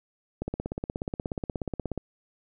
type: click train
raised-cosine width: 2 ms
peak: -17 dBFS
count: 27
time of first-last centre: 0.42-1.977 s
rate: 16.7 Hz
effects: none